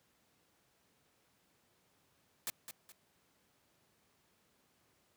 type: noise with echo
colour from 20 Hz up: white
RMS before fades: -38 dBFS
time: 2.47-2.5 s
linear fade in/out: 0 ms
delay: 210 ms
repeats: 2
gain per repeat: -9 dB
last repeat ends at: 2.92 s
effects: pink hiss -73 dBFS RMS until 5.16 s + high-pass 100 Hz 12 dB/octave